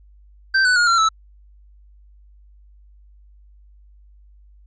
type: tone with pitch steps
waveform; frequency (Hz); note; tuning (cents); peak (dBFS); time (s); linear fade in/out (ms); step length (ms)
square; 1558 / 1491.9 / 1428.7 / 1368.1 / 1310.1; G6 / F#6 / F6 / F6 / E6; -11 / +14 / +39 / -36 / -11; -14; 0.54-1.09; 10; 110
effects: added 50 Hz sine -46 dBFS peak until 4.66 s + resampled to 16000 Hz